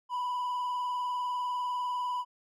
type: tone with vibrato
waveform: triangle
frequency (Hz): 987.8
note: B5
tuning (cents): 0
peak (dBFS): -28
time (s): 0.09-2.25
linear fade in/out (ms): 50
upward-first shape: square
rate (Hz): 20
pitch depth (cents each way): 29
effects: none